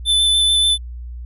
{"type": "tone with vibrato", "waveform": "square", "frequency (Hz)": 3520, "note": "A7", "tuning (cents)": 0, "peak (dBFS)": -13, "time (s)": [0.05, 0.78], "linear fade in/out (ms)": 50, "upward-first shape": "square", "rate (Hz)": 6.9, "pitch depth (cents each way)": 9, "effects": ["added 60 Hz sine -28 dBFS peak until 1.25 s", "resampled to 32000 Hz"]}